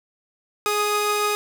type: tone pair together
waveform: sawtooth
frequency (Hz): 417.1 / 1244.5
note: G#4 / D#6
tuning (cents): +7 / 0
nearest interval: octave + perfect fifth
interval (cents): 1893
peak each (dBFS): -19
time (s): 0.66-1.35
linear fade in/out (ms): 0
effects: none